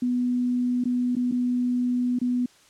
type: tone with dropouts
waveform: sine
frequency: 246.9 Hz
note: B3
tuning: in tune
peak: -21 dBFS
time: 0.02-2.46 s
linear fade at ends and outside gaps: 5 ms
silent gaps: 0.84-0.854 / 1.154-1.165 / 1.314-1.321 / 2.189-2.214 s
effects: white hiss -56 dBFS RMS until 2.69 s + low-pass 8000 Hz 12 dB/octave